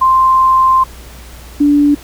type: tone pair in turn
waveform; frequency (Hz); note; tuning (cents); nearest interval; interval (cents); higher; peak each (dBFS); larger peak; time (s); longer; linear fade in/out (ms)
sine; 1046.5 / 290.1; C6 / D4; 0 / -21; octave + minor seventh; 2221; first; -6; neither; 0.01-0.84 / 1.6-1.95; first; 10
effects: added 60 Hz sine -33 dBFS peak until 2.03 s + pink hiss -37 dBFS RMS until 2.03 s